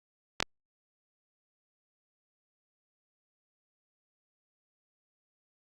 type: clicks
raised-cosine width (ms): 0.2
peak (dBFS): -8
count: 2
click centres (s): 0.403 / 0.426
effects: Opus 48 kbps